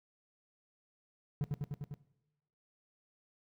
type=tone with echo; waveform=triangle; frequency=144.6 Hz; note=D3; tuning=27 cents flat; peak=-28 dBFS; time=1.41-1.44 s; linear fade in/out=0 ms; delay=100 ms; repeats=5; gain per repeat=-2 dB; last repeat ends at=1.94 s; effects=noise-tail reverb RT60 0.9 s tail -17 dB re dry